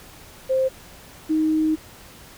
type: tone pair in turn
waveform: sine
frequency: 525 / 312.9 Hz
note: C5 / D#4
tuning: +6 / +10 cents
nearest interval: major sixth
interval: 896 cents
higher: first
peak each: -17 dBFS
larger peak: neither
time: 0.49-0.69 / 1.29-1.76 s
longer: second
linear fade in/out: 20 ms
effects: pink hiss -45 dBFS RMS until 2.37 s